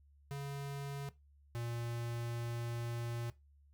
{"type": "tone pair in turn", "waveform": "square", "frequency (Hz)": [140.3, 117.98], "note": ["C#3", "A#2"], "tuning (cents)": [21, 21], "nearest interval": "minor third", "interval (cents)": 300, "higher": "first", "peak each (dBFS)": [-40, -39], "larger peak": "second", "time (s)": [[0.31, 1.09], [1.55, 3.3]], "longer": "second", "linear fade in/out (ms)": 0, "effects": ["noise-tail reverb RT60 0.2 s tail -17 dB re dry", "added 71 Hz sine -62 dBFS peak until 3.73 s"]}